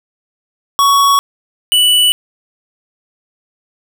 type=tone pair in turn; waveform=square; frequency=1118 / 2964 Hz; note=C#6 / F#7; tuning=+14 / +2 cents; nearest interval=octave + perfect fourth; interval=1688 cents; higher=second; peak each=-8 dBFS; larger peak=neither; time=0.79-1.19 / 1.72-2.12 s; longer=neither; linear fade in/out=0 ms; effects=none